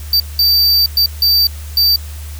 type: tone bursts at uneven times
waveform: square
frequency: 4644 Hz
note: D8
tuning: 20 cents flat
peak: -9 dBFS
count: 5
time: 0.13-0.2 / 0.39-0.86 / 0.97-1.06 / 1.22-1.47 / 1.77-1.96 s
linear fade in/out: 2 ms
effects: added 75 Hz sine -25 dBFS peak until 2.39 s + white hiss -37 dBFS RMS until 2.39 s